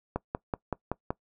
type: click train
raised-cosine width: 1 ms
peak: -15 dBFS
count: 6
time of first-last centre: 0.16-1.105 s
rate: 5.29 Hz
effects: noise-tail reverb RT60 0.1 s tail -22 dB re dry